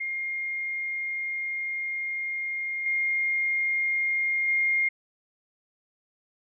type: tone with level steps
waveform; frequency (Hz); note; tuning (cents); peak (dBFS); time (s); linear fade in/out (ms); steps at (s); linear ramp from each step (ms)
sine; 2126; C7; +27; -28 / -23 / -21; 0-4.89; 10; 2.86 / 4.48; 2
effects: none